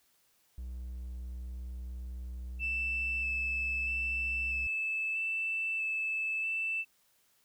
triangle tone, 61.74 Hz, B1, in tune, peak -36 dBFS, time 0.58-4.67 s, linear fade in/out 0 ms
sine tone with vibrato, 2637 Hz, E7, in tune, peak -30 dBFS, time 2.59-6.85 s, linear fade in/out 50 ms, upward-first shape square, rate 0.78 Hz, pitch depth 10 cents each way
effects tanh soft clip ceiling -24 dBFS + white hiss -70 dBFS RMS until 7.44 s

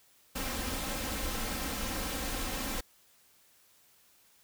pink noise with comb filter, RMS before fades -35 dBFS, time 0.35-2.81 s, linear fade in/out 10 ms, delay 3.8 ms, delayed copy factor +0.6, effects white hiss -64 dBFS RMS until 4.43 s

